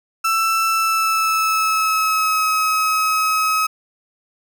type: tone with pitch glide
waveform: 35% pulse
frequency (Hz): 1329 to 1276.3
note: E6 to D#6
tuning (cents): +14 to +44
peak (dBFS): -14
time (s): 0.24-3.67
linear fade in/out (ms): 10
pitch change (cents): -70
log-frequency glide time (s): 0.66-2.45
effects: none